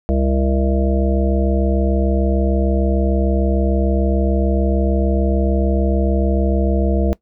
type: harmonic tone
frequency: 66.7 Hz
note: C2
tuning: 34 cents sharp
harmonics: 1 / 3 / 5 / 7 / 9 / 10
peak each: -16 / -21 / -23 / -24 / -26 / -26 dBFS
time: 0.09-7.13 s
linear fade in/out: 0 ms
effects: noise-tail reverb RT60 0.1 s tail -19 dB re dry